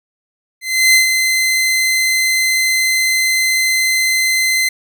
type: tone with ADSR envelope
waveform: sawtooth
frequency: 2061 Hz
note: C7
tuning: 27 cents flat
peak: -3 dBFS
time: 0.61-4.69 s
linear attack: 330 ms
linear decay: 120 ms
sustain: -6 dB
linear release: 7 ms
effects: none